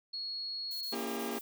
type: tone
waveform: sine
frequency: 4326 Hz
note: C#8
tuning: 43 cents flat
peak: -36 dBFS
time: 0.13-0.95 s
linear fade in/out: 10 ms
type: noise bursts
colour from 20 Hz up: violet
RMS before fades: -46 dBFS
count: 6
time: 0.71-1.41 s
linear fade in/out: 2 ms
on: 100 ms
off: 20 ms
type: chord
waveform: sawtooth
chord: A# diminished seventh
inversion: none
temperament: just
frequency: 233.1 / 279.7 / 335.6 / 402.8 Hz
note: A#3 / C#4 / E4 / G4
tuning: 0 / +16 / +31 / +47 cents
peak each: -35 / -39 / -40 / -35 dBFS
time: 0.92-1.39 s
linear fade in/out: 10 ms
effects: none